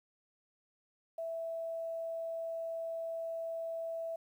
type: tone with quantisation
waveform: sine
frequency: 659.3 Hz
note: E5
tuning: in tune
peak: -36 dBFS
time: 1.18-4.16 s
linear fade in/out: 5 ms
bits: 11
effects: none